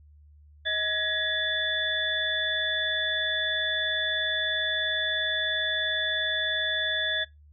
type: tone cluster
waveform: sine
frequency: 634 / 1677 / 1900 / 3477 Hz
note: D#5 / G#6 / A#6 / A7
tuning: +32 / +16 / +33 / -21 cents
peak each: -36 / -28 / -36 / -28 dBFS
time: 0.65-7.25 s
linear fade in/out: 20 ms
effects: noise-tail reverb RT60 0.2 s tail -23 dB re dry + added 74 Hz sine -51 dBFS peak until 7.52 s